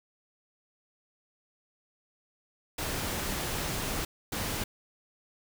pink noise bursts at uneven times, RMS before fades -33 dBFS, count 2, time 2.78-4.05 / 4.32-4.64 s, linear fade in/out 5 ms, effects none

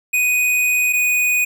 square tone pair in turn, 2489 / 2480 Hz, D#7 / D#7, 0 / -6 cents, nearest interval unison, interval 6 cents, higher first, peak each -15 dBFS, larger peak neither, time 0.13-0.93 / 0.93-1.45 s, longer first, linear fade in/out 10 ms, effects none

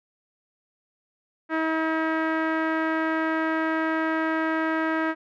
sawtooth tone with low-pass filter, 319.9 Hz, D#4, 48 cents sharp, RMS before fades -25 dBFS, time 1.49-5.15 s, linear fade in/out 50 ms, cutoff 1700 Hz, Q 2.8, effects none

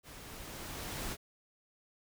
pink noise with level ramp, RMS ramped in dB -51 to -38 dBFS, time 0.03-1.17 s, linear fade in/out 50 ms, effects none

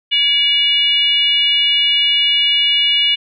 sine tone with frequency modulation, 2890 Hz, F#7, 41 cents flat, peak -11 dBFS, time 0.11-3.16 s, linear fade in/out 20 ms, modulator 604 Hz, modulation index 0.79, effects none

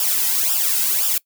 blue noise with flanger, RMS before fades -19 dBFS, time 0-1.18 s, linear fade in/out 2 ms, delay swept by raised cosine 0.47 to 1.77 ms, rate 1.9 Hz, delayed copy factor -0.85, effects noise-tail reverb RT60 0.1 s tail -23 dB re dry

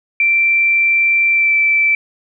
sine tone with pitch glide, 2349 to 2327 Hz, D7 to D7, 0 to -17 cents, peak -10 dBFS, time 0.2-1.95 s, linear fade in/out 2 ms, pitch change -17 cents, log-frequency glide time 1.31-1.54 s, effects none

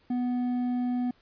sine tone with hard clipping, 246.9 Hz, B3, in tune, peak -27 dBFS, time 0.1-1.11 s, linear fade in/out 5 ms, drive 5 dB, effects pink hiss -64 dBFS RMS until 1.21 s + resampled to 11025 Hz

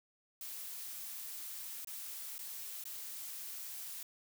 blue noise with dropouts, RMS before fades -45 dBFS, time 0.41-4.03 s, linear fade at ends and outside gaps 1 ms, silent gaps 1.847-1.872 / 2.381-2.391 / 2.839-2.854 s, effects none

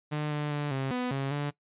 sawtooth tone with pitch steps, 150.3 / 148.5 / 146.6 / 134.2 / 249.1 / 136.6 / 145.1 Hz, D3 / D3 / D3 / C3 / B3 / C#3 / D3, +40 / +20 / -3 / +44 / +15 / -25 / -21 cents, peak -25 dBFS, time 0.11-1.51 s, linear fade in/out 20 ms, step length 200 ms, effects noise-tail reverb RT60 0.1 s tail -19 dB re dry + resampled to 8000 Hz

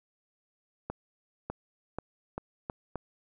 accelerating click train, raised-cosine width 1 ms, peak -20 dBFS, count 6, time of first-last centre 0.9-2.957 s, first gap 600 ms, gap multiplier 0.81, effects none

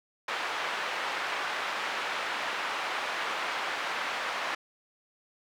pink band-pass noise, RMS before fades -33 dBFS, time 0.28-4.55 s, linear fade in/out 5 ms, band 870 to 2600 Hz, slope 12 dB/octave, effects none

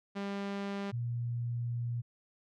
sawtooth / sine tone pair in turn, 199.3 / 119.18 Hz, G3 / A#2, +29 / +39 cents, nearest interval major sixth, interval 890 cents, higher first, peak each -31 / -32 dBFS, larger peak first, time 0.15-0.92 / 0.92-2.02 s, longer second, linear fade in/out 20 ms, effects low-pass 4000 Hz 12 dB/octave

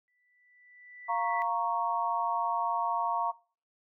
sine tone with exponential growth, 1975.5 Hz, B6, in tune, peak -34 dBFS, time 0.08-1.42 s, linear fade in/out 0 ms, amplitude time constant 290 ms
sine chord, Bb minor, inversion second, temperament equal, 698.5 / 932.3 / 1108.7 Hz, F5 / Bb5 / Db6, 0 / 0 / 0 cents, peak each -33 / -30 / -32 dBFS, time 1.08-3.32 s, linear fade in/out 20 ms
effects noise-tail reverb RT60 0.4 s tail -21 dB re dry

